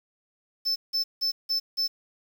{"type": "tone bursts", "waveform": "triangle", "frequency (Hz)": 5274, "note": "E8", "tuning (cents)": 0, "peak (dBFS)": -22, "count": 5, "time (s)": [0.65, 1.88], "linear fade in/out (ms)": 20, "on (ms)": 110, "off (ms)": 170, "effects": ["8-bit"]}